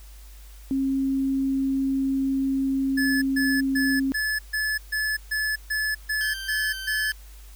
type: tone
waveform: sine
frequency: 269.4 Hz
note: C#4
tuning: 49 cents flat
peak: -21 dBFS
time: 0.71-4.12 s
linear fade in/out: 0 ms
type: tone bursts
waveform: square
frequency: 1724 Hz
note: A6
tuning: 36 cents flat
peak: -24 dBFS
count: 11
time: 2.97-7.12 s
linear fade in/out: 10 ms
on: 250 ms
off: 140 ms
type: tone with pitch glide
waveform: 20% pulse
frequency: 1568 to 1548.2 Hz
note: G6 to G6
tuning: 0 to -22 cents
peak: -27 dBFS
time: 6.21-7.12 s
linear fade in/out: 0 ms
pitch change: -22 cents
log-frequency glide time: 6.37-6.73 s
effects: added 50 Hz sine -42 dBFS peak until 7.55 s + white hiss -53 dBFS RMS until 7.55 s